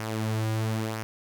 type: tone with flanger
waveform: sawtooth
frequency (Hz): 110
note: A2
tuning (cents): 0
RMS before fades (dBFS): -29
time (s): 0-1.03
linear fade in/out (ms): 0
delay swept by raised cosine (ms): 0.25 to 4.55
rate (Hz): 1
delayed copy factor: -0.5
effects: none